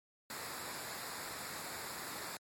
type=noise with comb filter; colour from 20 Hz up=pink; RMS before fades=-44 dBFS; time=0.3-2.37 s; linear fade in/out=2 ms; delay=0.33 ms; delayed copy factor=-0.65; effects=high-pass 100 Hz 12 dB/octave + MP3 64 kbps